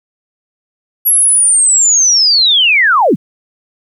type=linear sweep; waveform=sine; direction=down; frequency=11510 to 115 Hz; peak=-6 dBFS; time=1.05-3.16 s; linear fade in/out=20 ms; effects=8-bit